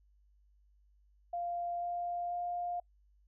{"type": "tone with pitch steps", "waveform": "sine", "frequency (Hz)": [696, 700, 704.1], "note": ["F5", "F5", "F5"], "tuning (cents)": [-6, 4, 14], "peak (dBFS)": -34, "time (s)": [1.33, 2.8], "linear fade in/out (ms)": 5, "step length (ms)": 490, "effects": ["noise-tail reverb RT60 0.1 s tail -26 dB re dry", "added 50 Hz sine -64 dBFS peak until 3.27 s"]}